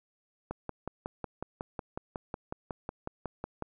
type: click train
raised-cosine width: 1 ms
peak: -21 dBFS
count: 18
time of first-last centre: 0.51-3.624 s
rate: 5.46 Hz
effects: none